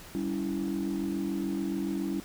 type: chord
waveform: sine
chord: C# diminished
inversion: second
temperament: equal with one note detuned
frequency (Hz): 196 / 282.5 / 329.6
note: G3 / C#4 / E4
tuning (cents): 0 / +33 / 0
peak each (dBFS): -32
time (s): 0.15-2.2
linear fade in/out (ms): 0
effects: tanh soft clip ceiling -23 dBFS + pink hiss -48 dBFS RMS until 2.24 s

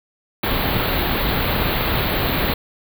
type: band-stop noise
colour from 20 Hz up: pink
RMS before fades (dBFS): -20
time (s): 0.43-2.54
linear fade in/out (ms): 5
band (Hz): 4400 to 12000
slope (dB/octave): 96
effects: none

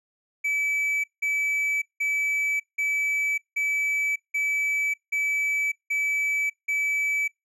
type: tone bursts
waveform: triangle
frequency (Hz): 2300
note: D7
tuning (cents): -37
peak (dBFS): -21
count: 9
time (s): 0.44-7.28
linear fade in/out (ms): 10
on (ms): 600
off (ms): 180
effects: noise-tail reverb RT60 0.2 s tail -26 dB re dry + resampled to 32000 Hz

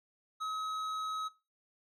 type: tone with tanh clipping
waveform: sine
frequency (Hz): 1277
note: D#6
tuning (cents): +45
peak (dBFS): -36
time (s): 0.4-1.29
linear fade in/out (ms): 20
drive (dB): 11
effects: noise-tail reverb RT60 0.3 s tail -20 dB re dry

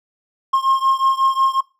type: beating tone pair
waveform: triangle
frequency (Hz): 1068 / 1073.5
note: C6 / C6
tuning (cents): +35 / +44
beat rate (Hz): 5.5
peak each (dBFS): -14 / -16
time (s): 0.53-1.61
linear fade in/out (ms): 10
effects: noise-tail reverb RT60 0.3 s tail -22 dB re dry

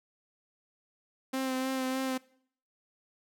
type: tone with vibrato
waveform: sawtooth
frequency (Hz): 261.6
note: C4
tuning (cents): 0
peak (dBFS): -26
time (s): 1.33-2.18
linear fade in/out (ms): 10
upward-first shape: sine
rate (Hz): 3.3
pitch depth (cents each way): 21
effects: noise-tail reverb RT60 0.6 s tail -22 dB re dry

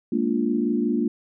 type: chord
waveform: sine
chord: Bb dominant seventh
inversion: third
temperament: equal with one note detuned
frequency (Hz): 207.7 / 233.1 / 291.5 / 349.2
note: Ab3 / Bb3 / D4 / F4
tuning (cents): 0 / 0 / -13 / 0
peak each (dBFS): -28 / -23 / -26 / -27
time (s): 0.12-1.08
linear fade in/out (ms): 5
effects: none

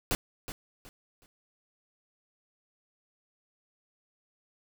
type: noise with echo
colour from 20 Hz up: pink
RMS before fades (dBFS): -28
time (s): 0.11-0.15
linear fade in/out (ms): 0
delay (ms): 370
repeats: 3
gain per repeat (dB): -11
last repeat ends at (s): 1.26
effects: none

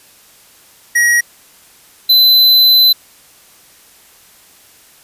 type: tone pair in turn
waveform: square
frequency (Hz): 1902 / 4030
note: A#6 / B7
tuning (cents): +34 / +34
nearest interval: octave + minor second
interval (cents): 1300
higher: second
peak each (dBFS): -9 / -6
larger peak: second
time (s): 0.95-1.21 / 2.09-2.93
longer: second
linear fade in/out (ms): 10
effects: white hiss -45 dBFS RMS until 5.03 s + resampled to 32000 Hz

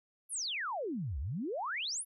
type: exponential two-way sweep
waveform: sine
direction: down then up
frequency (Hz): 11730 to 61 to 11730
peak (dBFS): -34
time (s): 0.29-2.05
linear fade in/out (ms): 50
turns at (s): 1.19
effects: none

